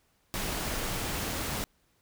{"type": "noise", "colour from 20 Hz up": "pink", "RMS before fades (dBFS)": -33, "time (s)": [0.34, 1.64], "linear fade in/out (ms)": 0, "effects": ["pink hiss -70 dBFS RMS until 2.01 s"]}